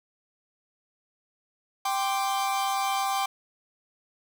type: chord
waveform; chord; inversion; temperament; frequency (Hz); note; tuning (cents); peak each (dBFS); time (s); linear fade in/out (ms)
45% pulse; G suspended fourth; none; equal; 784 / 1046.5 / 1174.7; G5 / C6 / D6; 0 / 0 / 0; -27 / -32 / -32; 1.85-3.26; 5
effects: none